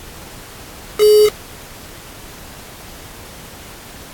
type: tone with quantisation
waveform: sine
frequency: 422.2 Hz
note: G#4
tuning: 29 cents sharp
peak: -6 dBFS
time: 0.98-1.3 s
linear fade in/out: 50 ms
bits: 3
effects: pink hiss -36 dBFS RMS until 4.13 s + AAC 64 kbps